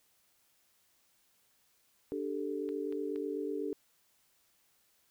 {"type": "chord", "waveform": "sine", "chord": "D suspended fourth", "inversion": "none", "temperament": "equal", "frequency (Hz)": [293.7, 392, 440], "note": ["D4", "G4", "A4"], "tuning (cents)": [0, 0, 0], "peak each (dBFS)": -38, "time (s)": [2.12, 3.73], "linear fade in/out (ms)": 0}
{"type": "click train", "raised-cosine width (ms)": 0.3, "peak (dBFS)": -37, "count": 3, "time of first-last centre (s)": [2.69, 3.159], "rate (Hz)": 4.26}
{"effects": ["white hiss -71 dBFS RMS until 5.1 s"]}